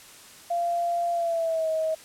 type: tone with pitch glide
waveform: sine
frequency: 690 to 636.4 Hz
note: F5 to D#5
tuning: -21 to +39 cents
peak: -23 dBFS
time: 0.5-1.95 s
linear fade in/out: 10 ms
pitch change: -140 cents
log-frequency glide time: 1.12-1.69 s
effects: white hiss -48 dBFS RMS until 2.04 s + low-pass 11000 Hz 12 dB/octave